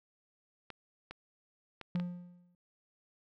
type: clicks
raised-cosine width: 0.3 ms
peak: -28 dBFS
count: 5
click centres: 0.703 / 1.11 / 1.813 / 1.958 / 1.999 s
type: tone with exponential decay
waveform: triangle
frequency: 176.8 Hz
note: F3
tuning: 22 cents sharp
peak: -27 dBFS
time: 1.95-2.55 s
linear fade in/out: 2 ms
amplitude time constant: 130 ms
effects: none